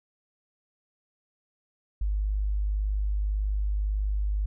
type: tone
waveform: sine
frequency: 50.9 Hz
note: G#1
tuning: 34 cents flat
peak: -24 dBFS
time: 2.01-4.46 s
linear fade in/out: 5 ms
effects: none